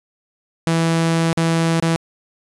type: tone with dropouts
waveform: sawtooth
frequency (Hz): 164.81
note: E3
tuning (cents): 0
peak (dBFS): -11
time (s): 0.67-1.96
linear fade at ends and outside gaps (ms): 0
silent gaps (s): 1.329-1.373 / 1.8-1.825
effects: resampled to 24000 Hz